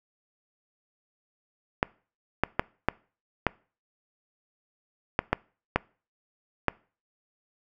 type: clicks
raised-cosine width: 0.5 ms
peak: -6 dBFS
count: 9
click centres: 1.829 / 2.436 / 2.595 / 2.886 / 3.467 / 5.191 / 5.33 / 5.76 / 6.683 s
effects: noise-tail reverb RT60 0.4 s tail -24 dB re dry